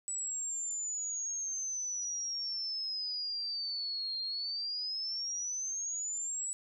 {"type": "exponential two-way sweep", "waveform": "sine", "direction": "down then up", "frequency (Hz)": [7902, 4186, 7902], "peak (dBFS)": -34, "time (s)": [0.08, 6.53], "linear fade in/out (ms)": 0, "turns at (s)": 4.2, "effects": []}